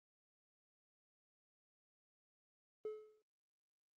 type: tone with exponential decay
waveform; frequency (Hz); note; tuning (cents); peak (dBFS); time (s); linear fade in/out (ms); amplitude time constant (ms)
triangle; 430; A4; -40; -36; 2.85-3.22; 2; 80
effects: tanh soft clip ceiling -35 dBFS + Opus 32 kbps